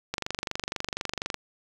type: click train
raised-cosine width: 0.2 ms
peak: -12 dBFS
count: 30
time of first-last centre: 0.14-1.343 s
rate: 24.1 Hz
effects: 7-bit